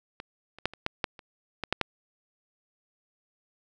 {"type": "clicks", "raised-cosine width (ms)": 0.3, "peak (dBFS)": [-22, -29, -9, -27, -11, -10, -29, -15, -8, -8], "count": 10, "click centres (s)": [0.201, 0.586, 0.656, 0.736, 0.864, 1.042, 1.192, 1.637, 1.726, 1.813], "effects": []}